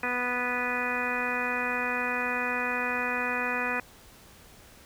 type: harmonic tone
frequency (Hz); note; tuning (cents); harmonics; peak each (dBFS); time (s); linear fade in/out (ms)
246.9; B3; 0; 1 / 2 / 3 / 4 / 5 / 6 / 7 / 8 / 10; -37 / -36 / -38 / -36 / -37 / -35 / -35 / -35 / -33; 0.03-3.8; 2
effects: pink hiss -53 dBFS RMS until 4.85 s